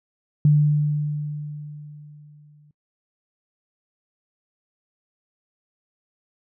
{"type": "tone with exponential decay", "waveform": "sine", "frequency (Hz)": 148.6, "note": "D3", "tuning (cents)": 21, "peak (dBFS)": -11, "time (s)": [0.45, 2.71], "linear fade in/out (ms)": 2, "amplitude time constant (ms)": 490, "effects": ["noise-tail reverb RT60 0.1 s tail -24 dB re dry"]}